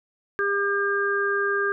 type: harmonic tone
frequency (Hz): 401.1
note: G4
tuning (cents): +40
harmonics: 1 / 3 / 4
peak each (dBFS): -25 / -28 / -24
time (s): 0.39-1.72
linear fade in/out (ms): 0
effects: none